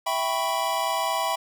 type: chord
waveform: square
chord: C# half-diminished seventh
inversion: first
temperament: equal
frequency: 659.3 / 784 / 987.8 / 1108.7 Hz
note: E5 / G5 / B5 / C#6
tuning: 0 / 0 / 0 / 0 cents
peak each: -30 / -30 / -28 / -33 dBFS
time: 0.06-1.36 s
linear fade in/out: 10 ms
effects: none